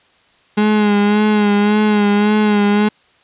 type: tone with vibrato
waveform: 35% pulse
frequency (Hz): 208.5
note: G#3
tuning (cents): +7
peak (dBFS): -9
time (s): 0.57-2.89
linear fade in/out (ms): 10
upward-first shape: sine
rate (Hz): 1.8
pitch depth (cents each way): 39
effects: white hiss -53 dBFS RMS until 3.23 s + resampled to 8000 Hz